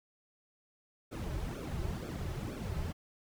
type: noise with flanger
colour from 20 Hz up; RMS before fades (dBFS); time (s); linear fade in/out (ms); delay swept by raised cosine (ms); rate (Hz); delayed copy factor
brown; -38; 1.11-2.93; 20; 1 to 4.3; 2.1; -0.9
effects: none